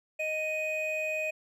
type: tone pair together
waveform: triangle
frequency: 622.3 / 2496 Hz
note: D#5 / D#7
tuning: 0 / +5 cents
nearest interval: 2 octaves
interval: 2405 cents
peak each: -31 / -30 dBFS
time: 0.19-1.31 s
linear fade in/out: 10 ms
effects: none